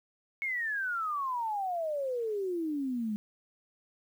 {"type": "exponential sweep", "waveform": "sine", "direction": "down", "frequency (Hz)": [2209, 205.3], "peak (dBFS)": -30, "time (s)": [0.42, 3.16], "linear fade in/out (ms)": 0, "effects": ["10-bit"]}